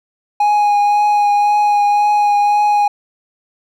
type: tone with vibrato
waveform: triangle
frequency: 827 Hz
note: G#5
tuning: 8 cents flat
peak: -8 dBFS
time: 0.4-2.88 s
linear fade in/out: 5 ms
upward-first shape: triangle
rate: 1.9 Hz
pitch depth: 16 cents each way
effects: none